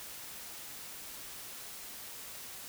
silence, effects white hiss -46 dBFS RMS until 2.68 s

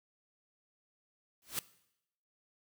white noise with exponential growth, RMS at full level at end -32 dBFS, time 1.42-1.59 s, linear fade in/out 1 ms, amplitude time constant 35 ms, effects noise-tail reverb RT60 0.8 s tail -19 dB re dry

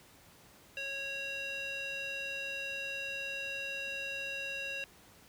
square tone with band-pass filter, 550 Hz, C#5, 14 cents flat, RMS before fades -39 dBFS, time 0.77-4.84 s, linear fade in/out 0 ms, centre 2700 Hz, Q 3, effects pink hiss -59 dBFS RMS until 5.28 s + high-pass 60 Hz 12 dB/octave

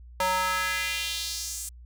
square tone with high-pass filter sweep, 185 Hz, F#3, in tune, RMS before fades -29 dBFS, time 0.2-1.69 s, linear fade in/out 2 ms, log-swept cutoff 750 to 8400 Hz, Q 2.1, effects added 60 Hz sine -44 dBFS peak until 1.85 s

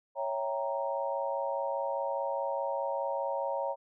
sine chord, C# diminished seventh, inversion none, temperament equal, 554.4 / 659.3 / 784 / 932.3 Hz, C#5 / E5 / G5 / Bb5, 0 / 0 / 0 / 0 cents, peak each -33 / -38 / -39 / -35 dBFS, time 0.15-3.76 s, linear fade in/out 50 ms, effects none

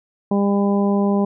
harmonic tone, 200.7 Hz, G3, 41 cents sharp, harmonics 1 / 2 / 3 / 4 / 5, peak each -16 / -22 / -26 / -28 / -30 dBFS, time 0.31-1.25 s, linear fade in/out 5 ms, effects none

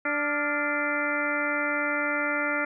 harmonic tone with a mistuned harmonic, 293.7 Hz, D4, in tune, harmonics 1 / 2 / 3 / 4 / 5 / 6 / 7 / 8, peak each -33 / -32 / -38 / -37 / -29 / -34 / -31 / -36 dBFS, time 0.05-2.65 s, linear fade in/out 5 ms, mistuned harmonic 5, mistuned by -76 cents, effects none

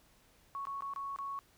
sine tone with dropouts, 1108.7 Hz, C#6, in tune, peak -37 dBFS, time 0.55-1.39 s, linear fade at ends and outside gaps 0 ms, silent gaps 0.653-0.67 / 0.807-0.822 / 0.936-0.961 / 1.161-1.187 s, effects pink hiss -66 dBFS RMS until 1.57 s

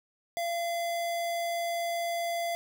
square tone, 683 Hz, F5, 39 cents flat, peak -30 dBFS, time 0.37-2.55 s, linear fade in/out 0 ms, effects none

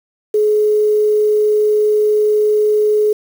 sine tone with quantisation, 423.8 Hz, G#4, 35 cents sharp, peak -10 dBFS, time 0.34-3.13 s, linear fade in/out 5 ms, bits 6, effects none

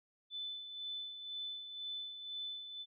sine tone with tremolo, 3509 Hz, A7, 5 cents flat, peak -39 dBFS, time 0.3-2.86 s, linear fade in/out 50 ms, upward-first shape sine, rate 2 Hz, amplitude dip 55%, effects none

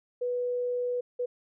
sine tone bursts at uneven times, 491.6 Hz, B4, 8 cents flat, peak -27 dBFS, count 2, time 0.21-1.01 / 1.19-1.26 s, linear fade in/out 10 ms, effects none

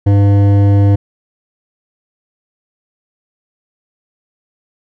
sine tone with hard clipping, 100.4 Hz, G2, 42 cents sharp, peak -8 dBFS, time 0.06-0.96 s, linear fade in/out 10 ms, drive 12 dB, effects none

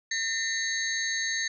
sine tone cluster, 1815 / 2018 / 3922 / 4433 / 6410 Hz, A#6 / B6 / B7 / C#8 / G8, -47 / +37 / -13 / -1 / +38 cents, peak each -30 / -37 / -35 / -36 / -33 dBFS, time 0.11-1.48 s, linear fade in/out 5 ms, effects none

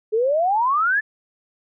sine exponential sweep, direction up, 419.9 to 1773 Hz, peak -16 dBFS, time 0.12-1.01 s, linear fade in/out 20 ms, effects none

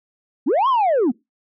sine linear two-way sweep, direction up then down, 210 to 1108.7 to 210 Hz, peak -12 dBFS, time 0.46-1.12 s, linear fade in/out 20 ms, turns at 0.68 s, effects noise-tail reverb RT60 0.2 s tail -24 dB re dry + tanh soft clip ceiling -13 dBFS

